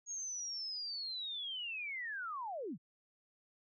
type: linear sweep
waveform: sine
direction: down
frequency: 6645 to 123.47 Hz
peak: -39 dBFS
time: 0.06-2.78 s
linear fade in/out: 50 ms
effects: none